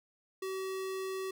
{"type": "tone", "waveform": "square", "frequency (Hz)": 380.6, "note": "F#4", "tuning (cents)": 49, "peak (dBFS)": -36, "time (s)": [0.42, 1.31], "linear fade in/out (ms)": 5, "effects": []}